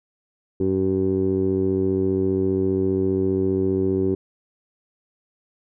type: tone with low-pass filter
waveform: 15% pulse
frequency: 95 Hz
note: F#2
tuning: 46 cents sharp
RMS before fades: -21 dBFS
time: 0.6-4.15 s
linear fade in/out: 5 ms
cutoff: 380 Hz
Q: 4.5
effects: none